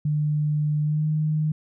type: tone with pitch glide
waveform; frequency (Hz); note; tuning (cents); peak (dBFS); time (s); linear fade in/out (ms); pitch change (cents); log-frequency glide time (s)
sine; 150 to 154.04; D3 to D#3; +37 to -17; -20; 0.05-1.52; 5; +46; 0.83-1.06
effects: none